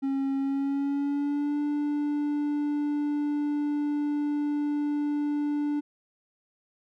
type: tone with pitch glide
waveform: triangle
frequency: 272.1 to 293.3 Hz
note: C#4 to D4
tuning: -32 to -2 cents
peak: -23 dBFS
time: 0.02-5.81 s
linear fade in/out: 20 ms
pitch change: +130 cents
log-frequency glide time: 0.37-1.6 s
effects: none